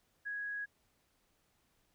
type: tone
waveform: sine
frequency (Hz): 1661.2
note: G#6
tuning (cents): 0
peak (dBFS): -37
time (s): 0.25-0.66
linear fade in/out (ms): 20
effects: pink hiss -75 dBFS RMS until 1.94 s